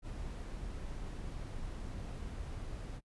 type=noise; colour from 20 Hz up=brown; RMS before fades=-42 dBFS; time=0.02-3.01 s; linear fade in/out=50 ms; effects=noise-tail reverb RT60 0.1 s tail -26 dB re dry + resampled to 24000 Hz